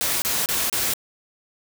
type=noise bursts; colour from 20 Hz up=white; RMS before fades=-23 dBFS; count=4; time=0.01-0.937 s; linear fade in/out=0 ms; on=210 ms; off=29 ms; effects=none